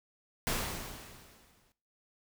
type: noise with exponential decay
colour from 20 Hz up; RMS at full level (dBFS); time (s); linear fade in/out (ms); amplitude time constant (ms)
pink; -31; 0.47-1.72; 0; 270
effects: noise-tail reverb RT60 0.4 s tail -17 dB re dry